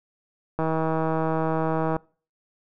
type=click train; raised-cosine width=1 ms; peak=-12 dBFS; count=221; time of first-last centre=0.59-1.965 s; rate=160 Hz; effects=noise-tail reverb RT60 0.4 s tail -24 dB re dry